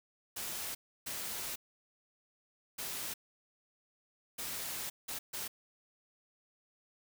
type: noise bursts at uneven times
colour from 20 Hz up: white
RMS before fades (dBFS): -40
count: 6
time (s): 0.36-0.75 / 1.06-1.56 / 2.78-3.14 / 4.38-4.9 / 5.08-5.19 / 5.33-5.48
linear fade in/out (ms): 10
effects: none